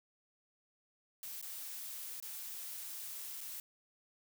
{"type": "noise with dropouts", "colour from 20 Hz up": "blue", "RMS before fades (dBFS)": -45, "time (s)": [1.23, 3.6], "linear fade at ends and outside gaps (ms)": 1, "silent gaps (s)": [[1.414, 1.426], [2.201, 2.225], [3.407, 3.412]], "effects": []}